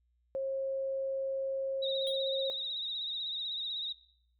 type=tone; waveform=sine; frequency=538 Hz; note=C5; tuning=48 cents sharp; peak=-31 dBFS; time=0.35-2.5 s; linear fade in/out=0 ms
type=tone with vibrato; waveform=sine; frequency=3780 Hz; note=A#7; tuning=23 cents sharp; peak=-34 dBFS; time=1.82-3.93 s; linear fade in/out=10 ms; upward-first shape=triangle; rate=16 Hz; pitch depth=77 cents each way
type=tone with exponential decay; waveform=square; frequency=3331 Hz; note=G#7; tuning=4 cents sharp; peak=-38 dBFS; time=2.07-2.22 s; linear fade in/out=0 ms; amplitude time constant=31 ms
effects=noise-tail reverb RT60 0.7 s tail -19 dB re dry + added 60 Hz sine -70 dBFS peak until 4.39 s